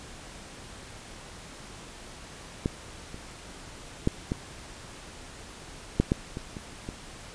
clicks, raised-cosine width 3 ms, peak -12 / -27 / -9 / -14 / -7 / -9 / -21 / -24 / -21 dBFS, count 9, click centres 2.659 / 3.144 / 4.074 / 4.319 / 6 / 6.119 / 6.371 / 6.568 / 6.889 s, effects pink hiss -45 dBFS RMS until 7.34 s + resampled to 22050 Hz

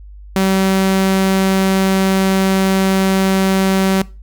sawtooth tone, 191.4 Hz, G3, 41 cents flat, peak -8 dBFS, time 0.36-4.02 s, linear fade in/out 2 ms, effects noise-tail reverb RT60 0.3 s tail -21 dB re dry + added 50 Hz sine -33 dBFS peak until 4.22 s

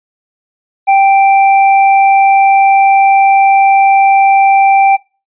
sine tone with tanh clipping, 784 Hz, G5, in tune, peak -6 dBFS, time 0.87-4.97 s, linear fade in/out 20 ms, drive 11 dB, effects noise-tail reverb RT60 0.3 s tail -22 dB re dry + resampled to 8000 Hz

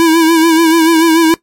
square tone with vibrato, 326.7 Hz, E4, 15 cents flat, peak -6 dBFS, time 0-1.34 s, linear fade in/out 0 ms, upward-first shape sine, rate 6.9 Hz, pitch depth 53 cents each way, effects noise-tail reverb RT60 0.1 s tail -18 dB re dry + MP3 64 kbps

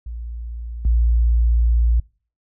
sine tone with level steps, 58 Hz, A#1, 8 cents flat, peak -27 / -12 dBFS, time 0.06-2 s, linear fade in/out 5 ms, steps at 0.85 s, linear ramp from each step 2 ms, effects noise-tail reverb RT60 0.4 s tail -26 dB re dry + tanh soft clip ceiling -8 dBFS

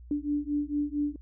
sine beating tone pair, 290.2 / 294.6 Hz, D4 / D4, -21 / +6 cents, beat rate 4.4 Hz, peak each -30 dBFS, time 0.11-1.16 s, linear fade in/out 2 ms, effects added 60 Hz sine -45 dBFS peak until 1.21 s

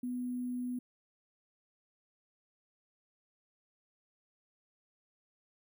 sine tone with sample-and-hold, 248.2 Hz, B3, 9 cents sharp, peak -34 dBFS, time 0.03-0.79 s, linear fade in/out 5 ms, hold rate 11025 Hz, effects none

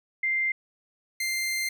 sine / sawtooth tone pair in turn, 2093 / 2093 Hz, C7 / C7, 0 / 0 cents, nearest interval unison, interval 0 cents, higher neither, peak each -23 dBFS, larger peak neither, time 0.23-0.52 / 1.2-1.69 s, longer second, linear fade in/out 5 ms, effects none

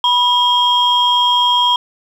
sine tone pair together, 980 / 3242 Hz, B5 / G#7, -14 / -42 cents, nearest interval octave + major sixth, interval 2072 cents, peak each -12 dBFS, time 0.04-1.76 s, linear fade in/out 2 ms, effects tanh soft clip ceiling -4 dBFS + 7-bit

